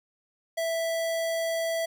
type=tone; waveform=square; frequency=659.3 Hz; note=E5; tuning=in tune; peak=-27 dBFS; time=0.57-1.86 s; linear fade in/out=10 ms; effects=none